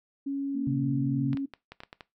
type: tone with pitch glide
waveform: sine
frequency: 277.2 to 275.1 Hz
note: C#4 to C#4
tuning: 0 to -13 cents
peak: -28 dBFS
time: 0.26-1.46 s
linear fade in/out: 10 ms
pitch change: -13 cents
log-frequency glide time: 0.92-1.12 s
type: tone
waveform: sine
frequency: 233.1 Hz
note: A#3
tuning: in tune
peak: -32 dBFS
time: 0.54-1.36 s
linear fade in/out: 20 ms
type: tone with vibrato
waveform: sine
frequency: 135.6 Hz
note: C#3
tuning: 38 cents flat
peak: -27 dBFS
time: 0.67-1.35 s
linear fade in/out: 2 ms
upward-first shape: sine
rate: 17 Hz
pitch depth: 66 cents each way
type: clicks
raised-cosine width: 0.3 ms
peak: -26 dBFS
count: 8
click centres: 1.331 / 1.372 / 1.537 / 1.72 / 1.804 / 1.835 / 1.929 / 2.008 s
effects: noise-tail reverb RT60 0.2 s tail -19 dB re dry